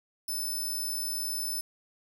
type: tone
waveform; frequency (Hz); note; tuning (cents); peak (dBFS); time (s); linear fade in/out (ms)
5% pulse; 5274; E8; 0; -25; 0.28-1.61; 5
effects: none